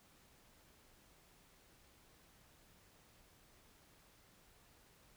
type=silence; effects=pink hiss -67 dBFS RMS until 5.16 s

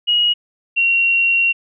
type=tone pair in turn; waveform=sine; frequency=2894 / 2745 Hz; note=F#7 / F7; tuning=-39 / -31 cents; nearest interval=minor second; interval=92 cents; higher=first; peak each=-12 dBFS; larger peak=neither; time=0.07-0.34 / 0.76-1.53 s; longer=second; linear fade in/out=20 ms; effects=none

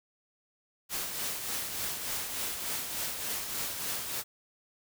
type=noise with tremolo; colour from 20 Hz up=white; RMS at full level=-33 dBFS; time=0.89-4.24 s; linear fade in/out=50 ms; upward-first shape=triangle; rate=3.4 Hz; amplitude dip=50%; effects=none

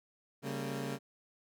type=chord; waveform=20% pulse; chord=G diminished; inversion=second; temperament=equal with one note detuned; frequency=138.59 / 196 / 229.6 Hz; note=Db3 / G3 / Bb3; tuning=0 / 0 / -26 cents; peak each=-34 / -38 / -36 dBFS; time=0.42-0.99 s; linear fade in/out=50 ms; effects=none

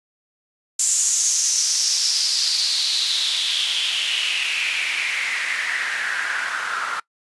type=noise with band-pass filter sweep; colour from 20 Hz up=white; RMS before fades=-22 dBFS; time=0.79-7 s; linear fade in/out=5 ms; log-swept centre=7400 to 1300 Hz; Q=4.9; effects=noise-tail reverb RT60 0.1 s tail -22 dB re dry + resampled to 24000 Hz

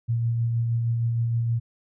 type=tone with tremolo; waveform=sine; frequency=116.54 Hz; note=A#2; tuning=in tune; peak=-20 dBFS; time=0.08-1.6 s; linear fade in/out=20 ms; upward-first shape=sine; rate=6.4 Hz; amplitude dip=25%; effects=none

